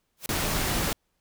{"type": "noise with exponential growth", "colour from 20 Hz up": "white", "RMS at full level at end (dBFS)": -30, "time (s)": [0.17, 0.26], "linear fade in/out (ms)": 1, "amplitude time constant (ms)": 18}
{"type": "noise", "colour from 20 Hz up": "pink", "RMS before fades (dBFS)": -27, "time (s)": [0.29, 0.93], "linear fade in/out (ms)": 2}
{"effects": ["pink hiss -75 dBFS RMS until 1.2 s"]}